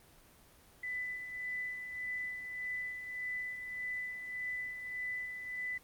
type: tone with tremolo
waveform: sine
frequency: 1996 Hz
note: B6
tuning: 18 cents sharp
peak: -35 dBFS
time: 0.83-5.78 s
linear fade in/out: 5 ms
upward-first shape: sine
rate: 1.7 Hz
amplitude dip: 50%
effects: pink hiss -61 dBFS RMS until 5.83 s + Opus 24 kbps